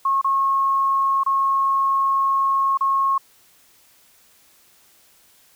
sine tone with dropouts, 1088 Hz, C#6, 33 cents flat, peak -16 dBFS, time 0.05-3.18 s, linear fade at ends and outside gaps 5 ms, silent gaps 0.214-0.244 / 1.235-1.262 / 2.774-2.808 s, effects white hiss -55 dBFS RMS until 5.55 s

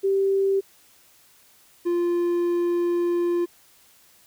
sine / triangle tone pair in turn, 390.3 / 347.6 Hz, G4 / F4, -8 / -8 cents, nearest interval major second, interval 200 cents, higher first, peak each -18 dBFS, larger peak neither, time 0.03-0.61 / 1.85-3.46 s, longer second, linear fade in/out 20 ms, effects white hiss -56 dBFS RMS until 4.26 s

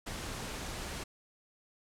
pink noise, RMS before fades -40 dBFS, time 0.06-1.04 s, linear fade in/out 10 ms, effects low-pass 10000 Hz 12 dB/octave

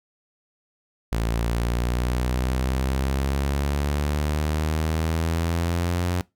sawtooth exponential sweep, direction up, 56 to 89.5 Hz, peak -18 dBFS, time 1.12-6.21 s, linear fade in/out 0 ms, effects noise-tail reverb RT60 0.2 s tail -22 dB re dry

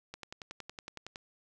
click train, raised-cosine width 0.2 ms, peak -25 dBFS, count 12, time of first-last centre 0.14-1.159 s, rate 10.8 Hz, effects none

